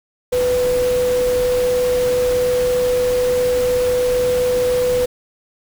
sine tone in noise, 497.5 Hz, B4, 13 cents sharp, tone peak -14 dBFS, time 0.32-5.06 s, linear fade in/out 10 ms, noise pink, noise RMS -28 dBFS, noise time 0.32-5.06 s, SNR +11 dB, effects none

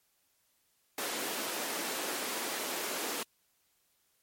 pink high-pass noise, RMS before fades -36 dBFS, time 0.98-3.23 s, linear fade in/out 2 ms, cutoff 270 Hz, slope 24 dB/octave, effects white hiss -73 dBFS RMS until 4.22 s + MP3 64 kbps

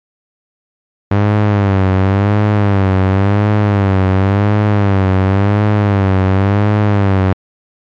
sawtooth tone with vibrato, 99.5 Hz, G2, 26 cents sharp, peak -5 dBFS, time 1.11-7.33 s, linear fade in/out 5 ms, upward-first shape sine, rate 0.93 Hz, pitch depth 89 cents each way, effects low-pass 2000 Hz 12 dB/octave + MP3 64 kbps

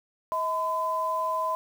sine tone pair together, 638.8 / 1014 Hz, D#5 / B5, +45 / +45 cents, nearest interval minor sixth, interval 800 cents, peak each -31 / -26 dBFS, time 0.32-1.55 s, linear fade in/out 0 ms, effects 8-bit

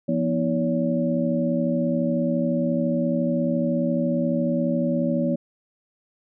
sine tone cluster, 170.9 / 242.6 / 316.9 / 567 Hz, F3 / B3 / D#4 / C#5, -37 / -31 / +32 / +39 cents, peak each -26 / -23 / -29 / -26 dBFS, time 0.08-5.36 s, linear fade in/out 10 ms, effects none

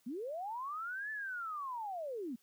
sine linear two-way sweep, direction up then down, 214.6 to 1760 to 214.6 Hz, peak -38 dBFS, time 0.06-2.36 s, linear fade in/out 10 ms, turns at 1.11 s, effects white hiss -72 dBFS RMS until 2.42 s + high-pass 80 Hz 12 dB/octave

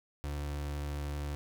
35% pulse tone, 72.6 Hz, D2, 19 cents flat, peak -33 dBFS, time 0.24-1.35 s, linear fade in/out 0 ms, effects none

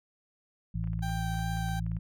harmonic tone, 55.3 Hz, A1, 9 cents sharp, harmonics 1 / 2 / 3, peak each -34 / -34 / -34 dBFS, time 0.74-1.99 s, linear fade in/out 10 ms
clicks, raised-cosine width 0.5 ms, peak -39 dBFS, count 12, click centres 0.841 / 0.874 / 0.933 / 0.992 / 1.094 / 1.343 / 1.392 / 1.571 / 1.687 / 1.865 / 1.917 / 1.967 s
30% pulse tone with vibrato, 784 Hz, G5, in tune, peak -34 dBFS, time 1.02-1.8 s, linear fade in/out 10 ms, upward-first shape sine, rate 2.6 Hz, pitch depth 9 cents each way
effects none

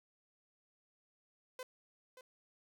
sawtooth tone with echo, 510 Hz, C5, 44 cents flat, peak -39 dBFS, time 1.59-1.63 s, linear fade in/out 2 ms, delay 580 ms, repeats 1, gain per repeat -11 dB, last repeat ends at 2.21 s, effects none

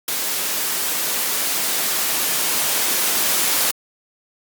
white noise with level ramp, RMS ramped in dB -23 to -18 dBFS, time 0.08-3.71 s, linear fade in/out 2 ms, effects high-pass 200 Hz 12 dB/octave + Opus 48 kbps

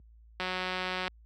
click train, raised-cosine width 0.3 ms, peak -17 dBFS, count 126, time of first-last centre 0.4-1.079 s, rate 184 Hz, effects added 56 Hz sine -36 dBFS peak until 1.25 s + high-pass 150 Hz 12 dB/octave

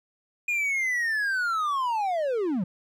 triangle linear sweep, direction down, 2456 to 164.81 Hz, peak -22 dBFS, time 0.48-2.64 s, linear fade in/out 5 ms, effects none

